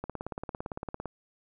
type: click train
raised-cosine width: 1 ms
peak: -21 dBFS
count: 19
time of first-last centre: 0.04-1.057 s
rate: 17.7 Hz
effects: none